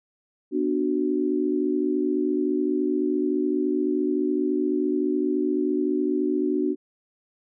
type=chord; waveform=sine; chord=B minor; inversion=none; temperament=just; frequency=246.9 / 296.3 / 370.4 Hz; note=B3 / D4 / F#4; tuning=0 / +15 / +2 cents; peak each=-28 / -24 / -25 dBFS; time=0.51-6.76 s; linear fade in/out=50 ms; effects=none